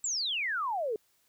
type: exponential sweep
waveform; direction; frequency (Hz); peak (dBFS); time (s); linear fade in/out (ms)
sine; down; 7800 to 409.5; -29; 0.04-0.96; 2
effects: white hiss -70 dBFS RMS until 1.28 s